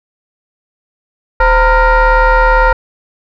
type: tone with frequency modulation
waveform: sine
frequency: 440 Hz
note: A4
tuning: in tune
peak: -4 dBFS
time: 1.4-2.73 s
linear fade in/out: 5 ms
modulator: 479 Hz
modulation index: 2.4
effects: tanh soft clip ceiling -3 dBFS